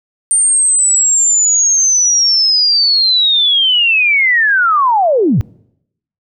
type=linear sweep; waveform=sine; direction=down; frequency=8900 to 81.8 Hz; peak=-8 dBFS; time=0.31-5.41 s; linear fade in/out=0 ms; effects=noise-tail reverb RT60 0.8 s tail -25 dB re dry